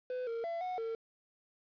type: tone with pitch steps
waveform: triangle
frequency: 504 / 460.7 / 675 / 733 / 452.9 Hz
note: B4 / A#4 / E5 / F#5 / A#4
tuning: +35 / -20 / +41 / -16 / -50 cents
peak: -33 dBFS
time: 0.1-0.95 s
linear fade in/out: 2 ms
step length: 170 ms
effects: resampled to 11025 Hz + 10-bit